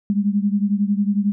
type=beating tone pair; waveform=sine; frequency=200 / 211 Hz; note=G3 / G#3; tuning=+35 / +28 cents; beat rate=11 Hz; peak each=-18 / -21 dBFS; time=0.1-1.32 s; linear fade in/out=0 ms; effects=none